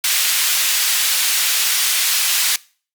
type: high-pass noise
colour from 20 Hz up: pink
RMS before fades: -17 dBFS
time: 0.04-2.56 s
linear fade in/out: 2 ms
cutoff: 2500 Hz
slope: 12 dB/octave
effects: noise-tail reverb RT60 0.4 s tail -22 dB re dry + Opus 48 kbps